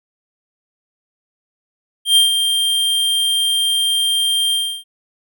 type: tone with ADSR envelope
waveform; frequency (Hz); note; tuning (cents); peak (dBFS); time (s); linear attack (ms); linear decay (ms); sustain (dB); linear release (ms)
square; 3182; G7; +25; -8; 2.05-4.84; 110; 140; -7; 310
effects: none